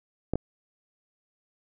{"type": "clicks", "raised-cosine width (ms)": 2, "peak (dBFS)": -13, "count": 2, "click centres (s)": [0.336, 0.356], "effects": []}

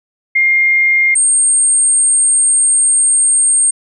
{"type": "tone pair in turn", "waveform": "sine", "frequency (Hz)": [2120, 8586], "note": ["C7", "C9"], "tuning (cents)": [22, 44], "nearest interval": "2 octaves", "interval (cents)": 2422, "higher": "second", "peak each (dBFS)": -8, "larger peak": "neither", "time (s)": [[0.35, 1.15], [1.15, 3.71]], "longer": "second", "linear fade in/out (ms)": 10, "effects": []}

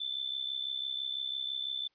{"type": "tone with amplitude modulation", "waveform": "sine", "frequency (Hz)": 3520, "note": "A7", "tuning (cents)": 0, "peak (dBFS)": -30, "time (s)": [0, 1.88], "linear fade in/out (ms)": 10, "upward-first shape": "sine", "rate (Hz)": 66, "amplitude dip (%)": 75, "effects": ["white hiss -75 dBFS RMS until 1.94 s", "resampled to 11025 Hz"]}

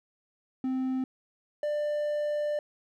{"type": "tone pair in turn", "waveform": "triangle", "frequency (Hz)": [260, 593.5], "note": ["C4", "D5"], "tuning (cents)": [-11, 18], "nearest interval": "octave + major second", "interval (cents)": 1429, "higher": "second", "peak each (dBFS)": -25, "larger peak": "neither", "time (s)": [[0.64, 1.04], [1.63, 2.59]], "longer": "second", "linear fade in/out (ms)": 2, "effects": []}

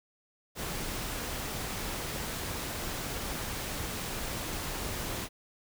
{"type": "noise", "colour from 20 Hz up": "pink", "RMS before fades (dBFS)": -36, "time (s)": [0.55, 5.29], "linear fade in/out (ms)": 50, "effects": []}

